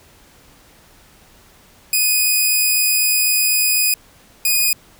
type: tone pair in turn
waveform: 5% pulse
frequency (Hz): 2486 / 2477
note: D#7 / D#7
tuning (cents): -2 / -8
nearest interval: unison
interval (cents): 6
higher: first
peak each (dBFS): -4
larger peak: neither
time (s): 1.93-3.94 / 4.45-4.73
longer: first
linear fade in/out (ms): 2
effects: pink hiss -49 dBFS RMS until 4.99 s